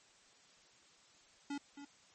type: tone with echo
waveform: square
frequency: 284.3 Hz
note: C#4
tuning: 44 cents sharp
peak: -39 dBFS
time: 1.5-1.58 s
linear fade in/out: 5 ms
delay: 270 ms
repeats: 1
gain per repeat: -10 dB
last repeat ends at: 1.85 s
effects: white hiss -65 dBFS RMS until 2.14 s + MP3 32 kbps